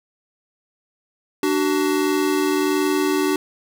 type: tone pair together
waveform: square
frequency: 295.7 / 377.2 Hz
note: D4 / F#4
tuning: +12 / +33 cents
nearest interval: major third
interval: 421 cents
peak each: -21 dBFS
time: 1.43-3.36 s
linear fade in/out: 2 ms
effects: none